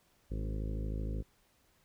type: harmonic tone with a mistuned harmonic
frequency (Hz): 53.1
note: G#1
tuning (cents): +39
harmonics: 1 / 2 / 3 / 4 / 5 / 6 / 7 / 8 / 9 / 10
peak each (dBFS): -35 / -41 / -45 / -47 / -49 / -51 / -52 / -53 / -54 / -55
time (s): 0.3-1.23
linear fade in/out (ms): 20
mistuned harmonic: 5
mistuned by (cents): +20
effects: pink hiss -70 dBFS RMS until 1.84 s